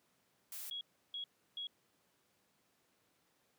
blue noise, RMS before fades -46 dBFS, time 0.52-0.7 s, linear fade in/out 2 ms
sine tone bursts, 3322 Hz, G#7, in tune, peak -40 dBFS, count 3, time 0.71-1.67 s, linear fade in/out 2 ms, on 100 ms, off 330 ms
effects pink hiss -75 dBFS RMS until 3.58 s + high-pass 150 Hz 12 dB/octave

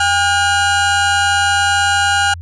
30% pulse tone pair together, 804 / 1432.6 Hz, G5 / F6, +44 / +44 cents, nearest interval minor seventh, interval 1000 cents, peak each -12 dBFS, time 0-2.34 s, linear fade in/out 5 ms, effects added 85 Hz sine -27 dBFS peak until 2.41 s + resampled to 22050 Hz

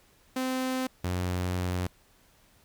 sawtooth tone pair in turn, 258.5 / 90.29 Hz, C4 / F#2, -21 / -42 cents, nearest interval octave + tritone, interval 1821 cents, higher first, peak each -24 dBFS, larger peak neither, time 0.36-0.87 / 1.04-1.87 s, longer second, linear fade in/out 5 ms, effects pink hiss -62 dBFS RMS until 2.64 s

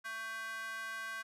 square tone with high-pass filter, 223.3 Hz, A3, 26 cents sharp, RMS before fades -42 dBFS, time 0.04-1.23 s, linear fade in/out 20 ms, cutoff 1400 Hz, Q 9.6, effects resampled to 32000 Hz

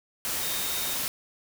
sine tone in noise, 3700 Hz, A#7, 14 cents flat, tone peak -37 dBFS, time 0.43-0.95 s, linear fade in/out 0 ms, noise white, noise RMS -30 dBFS, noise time 0.25-1.08 s, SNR -10 dB, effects none

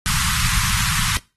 pink band-stop noise, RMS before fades -20 dBFS, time 0.06-1.17 s, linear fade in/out 0 ms, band 180 to 1000 Hz, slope 48 dB/octave, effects noise-tail reverb RT60 0.3 s tail -22 dB re dry + AAC 32 kbps

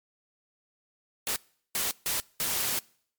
white noise bursts at uneven times, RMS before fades -29 dBFS, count 4, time 1.27-1.36 / 1.75-1.91 / 2.06-2.2 / 2.4-2.79 s, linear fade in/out 0 ms, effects noise-tail reverb RT60 0.6 s tail -25 dB re dry + MP3 96 kbps

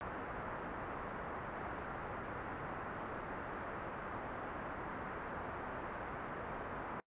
white low-pass noise, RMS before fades -44 dBFS, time 0.01-7 s, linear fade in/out 0 ms, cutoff 1500 Hz, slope 24 dB/octave, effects noise-tail reverb RT60 0.1 s tail -24 dB re dry + resampled to 8000 Hz

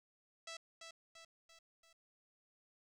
5% pulse tone with echo, 659.3 Hz, E5, in tune, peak -34 dBFS, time 0.47-0.57 s, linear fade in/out 5 ms, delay 340 ms, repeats 4, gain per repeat -5 dB, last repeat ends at 1.93 s, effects low-pass 7000 Hz 12 dB/octave + 12-bit

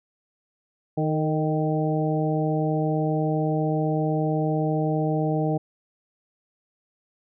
harmonic tone with a mistuned harmonic, 155.56 Hz, D#3, in tune, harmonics 1 / 2 / 3 / 4 / 5, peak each -24 / -27 / -29 / -30 / -31 dBFS, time 0.97-5.58 s, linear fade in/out 10 ms, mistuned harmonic 3, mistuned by -30 cents, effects none

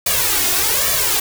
white noise with flanger, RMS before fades -17 dBFS, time 0.06-1.2 s, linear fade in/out 5 ms, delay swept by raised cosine 1.7 to 2.8 ms, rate 1.2 Hz, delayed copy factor +0.9, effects none

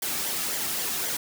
white noise with flanger, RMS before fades -29 dBFS, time 0.02-1.17 s, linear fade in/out 5 ms, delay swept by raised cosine 0.75 to 2.05 ms, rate 3.8 Hz, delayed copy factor -0.5, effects none

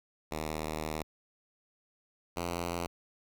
5% pulse tone pair in turn, 77.78 / 86.19 Hz, D#2 / F2, 0 / -22 cents, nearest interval major second, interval 178 cents, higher second, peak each -23 / -22 dBFS, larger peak second, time 0.31-1.03 / 2.36-2.87 s, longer first, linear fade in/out 10 ms, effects none

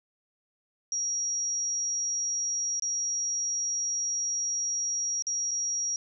sine tone with dropouts, 5680 Hz, F8, 28 cents sharp, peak -27 dBFS, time 0.92-5.96 s, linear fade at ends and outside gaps 1 ms, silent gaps 2.797-2.822 / 5.223-5.268 / 5.51-5.514 s, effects none

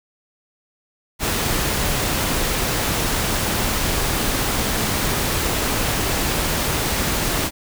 pink noise, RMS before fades -21 dBFS, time 1.19-7.51 s, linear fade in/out 50 ms, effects none

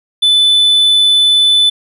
triangle tone, 3501 Hz, A7, 9 cents flat, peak -5 dBFS, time 0.22-1.7 s, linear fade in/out 10 ms, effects resampled to 32000 Hz

